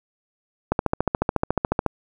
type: click train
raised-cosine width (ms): 1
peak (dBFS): -5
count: 17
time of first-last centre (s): 0.72-1.863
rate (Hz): 14
effects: none